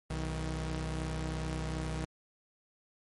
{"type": "tone pair together", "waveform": "sawtooth", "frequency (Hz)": [62.63, 158.5], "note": ["B1", "D#3"], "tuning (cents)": [25, 32], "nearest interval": "octave + major third", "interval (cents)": 1607, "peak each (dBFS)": [-32, -33], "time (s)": [0.1, 2.05], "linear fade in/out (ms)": 5, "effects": ["MP3 48 kbps"]}